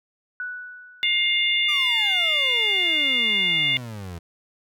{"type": "tone with exponential decay", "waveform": "sine", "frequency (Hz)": 1480, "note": "F#6", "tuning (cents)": 0, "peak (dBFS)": -26, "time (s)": [0.4, 1.55], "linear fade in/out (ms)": 1, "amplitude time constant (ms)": 250}
{"type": "harmonic tone", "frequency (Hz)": 706, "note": "F5", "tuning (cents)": 19, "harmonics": [3, 4, 5], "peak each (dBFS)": [-22, -23, -24], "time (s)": [1.03, 3.77], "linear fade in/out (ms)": 0}
{"type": "exponential sweep", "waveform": "30% pulse", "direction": "down", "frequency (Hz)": [1229, 82.2], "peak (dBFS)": -30, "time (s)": [1.68, 4.19], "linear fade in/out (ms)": 10}
{"effects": []}